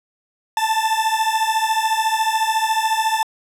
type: beating tone pair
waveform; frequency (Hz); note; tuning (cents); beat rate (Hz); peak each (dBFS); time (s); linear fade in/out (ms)
40% pulse; 876 / 890; A5 / A5; -8 / +20; 14; -19; 0.57-3.23; 2
effects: low-pass 12000 Hz 12 dB/octave